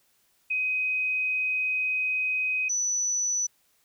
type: tone pair in turn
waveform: sine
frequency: 2516 / 5957 Hz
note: D#7 / F#8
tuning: +19 / +11 cents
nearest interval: octave + minor third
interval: 1492 cents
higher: second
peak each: -24 dBFS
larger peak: neither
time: 0.5-2.69 / 2.69-3.47 s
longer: first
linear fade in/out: 10 ms
effects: white hiss -67 dBFS RMS until 3.84 s